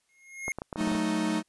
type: tone with exponential growth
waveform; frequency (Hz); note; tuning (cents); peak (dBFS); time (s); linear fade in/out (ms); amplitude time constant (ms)
square; 2149; C7; +46; -28; 0.09-0.52; 1; 93
type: clicks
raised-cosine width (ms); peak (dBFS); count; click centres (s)
1; -20; 9; 0.481 / 0.586 / 0.619 / 0.728 / 0.759 / 0.81 / 0.875 / 0.919 / 0.952
type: chord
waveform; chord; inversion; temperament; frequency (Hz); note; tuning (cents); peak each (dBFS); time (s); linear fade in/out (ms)
45% pulse; D# diminished; first; equal; 185 / 220 / 311.1; F#3 / A3 / D#4; 0 / 0 / 0; -33 / -30 / -29; 0.76-1.43; 50
effects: white hiss -73 dBFS RMS until 1.48 s + resampled to 24000 Hz